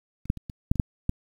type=clicks; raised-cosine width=5 ms; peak=-30 / -9 / -25 / -24 / -7 / -21 / -7 / -11 dBFS; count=8; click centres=0.256 / 0.301 / 0.373 / 0.498 / 0.715 / 0.757 / 0.798 / 1.094 s; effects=8-bit

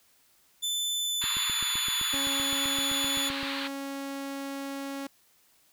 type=tone with pitch glide; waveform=sawtooth; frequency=3520 to 3458 Hz; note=A7 to A7; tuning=0 to -31 cents; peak=-25 dBFS; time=0.62-3.3 s; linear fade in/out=20 ms; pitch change=-31 cents; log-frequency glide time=0.93-2.23 s
type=band-pass noise; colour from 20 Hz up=white; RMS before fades=-35 dBFS; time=1.21-3.68 s; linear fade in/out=10 ms; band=920 to 4500 Hz; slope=96 dB/octave
type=click train; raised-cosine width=3 ms; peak=-29 dBFS; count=18; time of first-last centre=1.24-3.431 s; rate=7.76 Hz
type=tone; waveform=sawtooth; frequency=275.8 Hz; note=C#4; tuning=9 cents flat; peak=-30 dBFS; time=2.13-5.07 s; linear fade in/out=5 ms
effects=white hiss -64 dBFS RMS until 5.72 s

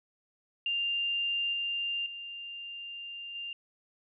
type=tone with level steps; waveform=sine; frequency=2794 Hz; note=F7; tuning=in tune; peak=-28 / -30 / -39 / -36 dBFS; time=0.66-3.53 s; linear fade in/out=2 ms; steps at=1.53 / 2.06 / 3.35 s; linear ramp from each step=2 ms; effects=none

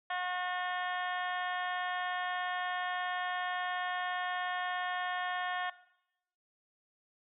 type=harmonic tone; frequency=361.7 Hz; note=F#4; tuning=39 cents flat; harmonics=2 / 3 / 4 / 5 / 6 / 7 / 8 / 9 / 10; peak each=-36 / -40 / -42 / -39 / -49 / -53 / -51 / -47 / -55 dBFS; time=0.1-5.7 s; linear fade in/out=5 ms; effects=noise-tail reverb RT60 0.8 s tail -17 dB re dry

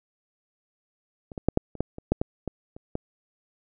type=clicks; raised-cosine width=2 ms; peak=-26 / -19 / -6 / -6 / -27 / -10 / -24 / -7 / -11 / -16 / -28 / -15 dBFS; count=12; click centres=1.318 / 1.378 / 1.486 / 1.574 / 1.753 / 1.806 / 1.984 / 2.12 / 2.215 / 2.477 / 2.765 / 2.954 s; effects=none

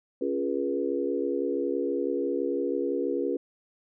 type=chord; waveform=sine; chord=C# dominant seventh; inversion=none; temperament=equal with one note detuned; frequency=277.2 / 349.2 / 415.3 / 484.6 Hz; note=C#4 / E#4 / G#4 / B4; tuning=0 / 0 / 0 / -33 cents; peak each=-31 dBFS; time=0.21-3.37 s; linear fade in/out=5 ms; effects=none

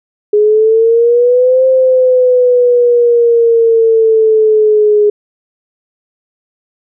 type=exponential two-way sweep; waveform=sine; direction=up then down; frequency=415.3 to 523.3 to 415.3 Hz; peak=-5 dBFS; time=0.33-5.1 s; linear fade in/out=5 ms; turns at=1.66 s; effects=none

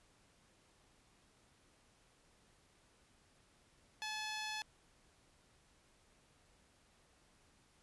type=tone; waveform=10% pulse; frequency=860 Hz; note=A5; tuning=40 cents flat; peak=-32 dBFS; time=4.02-4.62 s; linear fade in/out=0 ms; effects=pink hiss -70 dBFS RMS until 7.82 s + resampled to 24000 Hz

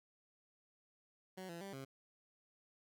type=tone with pitch steps; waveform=15% pulse; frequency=186.9 / 169.5 / 196.6 / 134.9 Hz; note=F#3 / E3 / G3 / C#3; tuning=+18 / +49 / +5 / -47 cents; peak=-40 dBFS; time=1.37-1.85 s; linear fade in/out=10 ms; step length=120 ms; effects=none

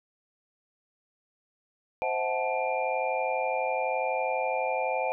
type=tone cluster; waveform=sine; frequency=521 / 642 / 734 / 872 / 2390 Hz; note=C5 / E5 / F#5 / A5 / D7; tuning=-7 / -46 / -14 / -16 / +30 cents; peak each=-31 / -33 / -32 / -32 / -35 dBFS; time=2.02-5.12 s; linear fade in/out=0 ms; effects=none

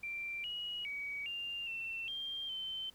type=tone with pitch steps; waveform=sine; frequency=2357 / 2903 / 2265 / 2796 / 2692 / 3187 / 3086 Hz; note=D7 / F#7 / C#7 / F7 / E7 / G7 / G7; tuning=+6 / -34 / +37 / +1 / +36 / +28 / -28 cents; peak=-38 dBFS; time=0.03-2.9 s; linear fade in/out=5 ms; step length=410 ms; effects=pink hiss -64 dBFS RMS until 2.94 s

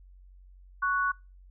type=tone pair together; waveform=sine; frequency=1113 / 1477.1 Hz; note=C#6 / F#6; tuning=+7 / -3 cents; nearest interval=perfect fourth; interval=490 cents; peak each=-27 dBFS; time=0.82-1.12 s; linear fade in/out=10 ms; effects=noise-tail reverb RT60 0.3 s tail -26 dB re dry + added 46 Hz sine -50 dBFS peak until 1.5 s

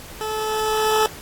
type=tone with level ramp; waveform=20% pulse; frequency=433.6 Hz; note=A4; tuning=25 cents flat; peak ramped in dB=-20 to -10 dBFS; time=0.21-1.06 s; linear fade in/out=0 ms; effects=pink hiss -39 dBFS RMS until 1.21 s + AAC 64 kbps

